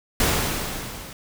pink noise with level ramp, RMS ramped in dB -19 to -39 dBFS, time 0.2-1.13 s, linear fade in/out 2 ms, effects none

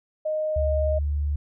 sine tone, 619 Hz, D#5, 9 cents flat, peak -23 dBFS, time 0.25-0.99 s, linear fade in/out 10 ms
sine tone with pitch glide, 72.3 to 72.89 Hz, D2 to D2, -27 to -12 cents, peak -22 dBFS, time 0.56-1.36 s, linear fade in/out 5 ms, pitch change +15 cents, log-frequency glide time 0.77-0.84 s
effects none

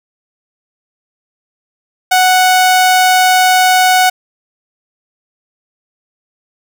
sawtooth tone, 740 Hz, F#5, in tune, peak -3 dBFS, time 2.11-4.1 s, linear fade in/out 10 ms, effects none

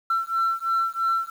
sine beating tone pair, 1345 / 1348 Hz, E6 / E6, +34 / +38 cents, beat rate 3 Hz, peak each -23 dBFS, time 0.1-1.3 s, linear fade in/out 5 ms, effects tanh soft clip ceiling -17 dBFS + 8-bit

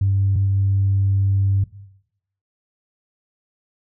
sine tone pair in turn, 98 / 98 Hz, G2 / G2, 0 / 0 cents, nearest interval unison, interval 0 cents, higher neither, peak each -14 dBFS, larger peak neither, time 0.01-0.36 / 0.36-1.64 s, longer second, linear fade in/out 5 ms, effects noise-tail reverb RT60 0.8 s tail -17 dB re dry + tanh soft clip ceiling -10 dBFS

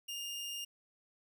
sawtooth tone, 2821 Hz, F7, 17 cents sharp, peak -36 dBFS, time 0.08-0.65 s, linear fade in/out 10 ms, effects none

